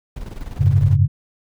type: noise with tremolo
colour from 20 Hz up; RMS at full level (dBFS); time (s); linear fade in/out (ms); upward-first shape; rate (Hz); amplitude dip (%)
brown; -29; 0.16-0.96; 5; square; 20; 60
type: chord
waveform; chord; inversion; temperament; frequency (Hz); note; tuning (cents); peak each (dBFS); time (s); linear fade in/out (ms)
sine; F# suspended second; none; just; 92.5 / 104.06 / 138.75; F#2 / G#2 / C#3; 0 / +4 / +2; -16; 0.59-1.08; 20
effects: none